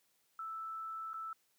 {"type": "tone with dropouts", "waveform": "sine", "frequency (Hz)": 1318.5, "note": "E6", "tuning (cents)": 0, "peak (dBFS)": -40, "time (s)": [0.39, 1.33], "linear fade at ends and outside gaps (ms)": 2, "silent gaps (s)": [1.133, 1.141], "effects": ["white hiss -75 dBFS RMS until 1.58 s", "high-pass 100 Hz 12 dB/octave"]}